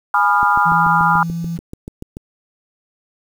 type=chord; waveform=sine; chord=F half-diminished seventh; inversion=first; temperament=equal with one note detuned; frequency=830.6 / 987.8 / 1216.8 / 1396.9 Hz; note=Ab5 / Cb6 / Eb6 / F6; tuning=0 / 0 / -39 / 0 cents; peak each=-17 dBFS; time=0.14-1.23 s; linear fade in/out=2 ms
type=click train; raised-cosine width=3 ms; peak=-16 dBFS; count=13; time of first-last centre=0.43-2.169 s; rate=6.9 Hz
type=tone with pitch glide; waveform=sine; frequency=166.8 to 168.54 Hz; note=E3 to E3; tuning=+21 to +39 cents; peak=-20 dBFS; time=0.65-1.58 s; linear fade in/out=20 ms; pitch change=+18 cents; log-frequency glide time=1.06-1.43 s
effects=7-bit